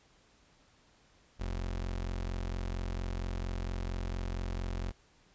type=tone; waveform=30% pulse; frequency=44.35 Hz; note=F1; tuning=27 cents sharp; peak=-31 dBFS; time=1.39-4.92 s; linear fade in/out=20 ms; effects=pink hiss -65 dBFS RMS until 5.34 s + resampled to 16000 Hz